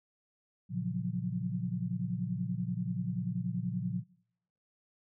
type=chord; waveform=sine; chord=Gb major seventh; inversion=first; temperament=equal; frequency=116.54 / 138.59 / 174.61 / 185 Hz; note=Bb2 / Db3 / F3 / Gb3; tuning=0 / 0 / 0 / 0 cents; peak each=-38 / -40 / -35 / -37 dBFS; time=0.69-4.04 s; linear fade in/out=50 ms; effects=noise-tail reverb RT60 0.8 s tail -26 dB re dry